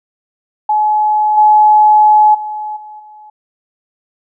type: tone with level steps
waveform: sine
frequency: 850 Hz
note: G#5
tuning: 40 cents sharp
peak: -9 / -4 / -19 / -29 / -34 dBFS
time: 0.69-3.3 s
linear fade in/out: 5 ms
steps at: 1.37 / 2.34 / 2.76 / 2.99 s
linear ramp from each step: 10 ms
effects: none